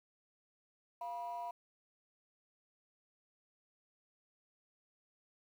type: ring-modulated tone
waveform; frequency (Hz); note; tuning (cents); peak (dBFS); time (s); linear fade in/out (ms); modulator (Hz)
triangle; 833; G#5; +5; -33; 1.01-1.51; 5; 137
effects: tanh soft clip ceiling -35 dBFS + 11-bit